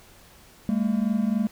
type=tone pair together; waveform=triangle; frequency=202.7 / 226.3 Hz; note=G#3 / A3; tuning=-42 / +49 cents; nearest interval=major second; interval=191 cents; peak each=-22 dBFS; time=0.69-1.47 s; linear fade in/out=0 ms; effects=pink hiss -52 dBFS RMS until 1.51 s